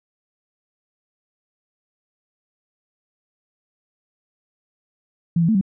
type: tone with pitch steps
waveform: sine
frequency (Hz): 169.3 / 165.7 / 221.8 / 192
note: E3 / E3 / A3 / G3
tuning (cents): +46 / +9 / +14 / -36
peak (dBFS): -14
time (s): 5.36-5.612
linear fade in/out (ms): 5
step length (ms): 63
effects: none